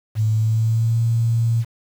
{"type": "tone with pitch glide", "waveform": "sine", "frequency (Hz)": [108.9, 115.24], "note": ["A2", "A#2"], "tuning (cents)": [-17, -19], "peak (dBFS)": -15, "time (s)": [0.15, 1.65], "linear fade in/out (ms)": 50, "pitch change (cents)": 98, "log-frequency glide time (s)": [0.29, 1], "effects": ["7-bit"]}